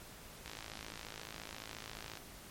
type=click train; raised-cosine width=0.2 ms; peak=-27 dBFS; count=94; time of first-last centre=0.46-2.173 s; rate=54.3 Hz; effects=pink hiss -53 dBFS RMS until 2.5 s + MP3 64 kbps